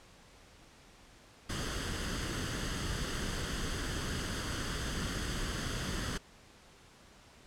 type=noise with comb filter; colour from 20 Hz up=pink; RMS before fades=-36 dBFS; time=1.49-6.18 s; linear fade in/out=10 ms; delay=0.63 ms; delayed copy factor=+0.55; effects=pink hiss -58 dBFS RMS until 7.46 s + low-pass 8000 Hz 12 dB/octave